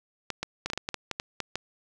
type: clicks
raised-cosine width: 0.2 ms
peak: -13 dBFS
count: 12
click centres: 0.303 / 0.43 / 0.66 / 0.701 / 0.734 / 0.776 / 0.889 / 0.943 / 1.113 / 1.199 / 1.403 / 1.556 s
effects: none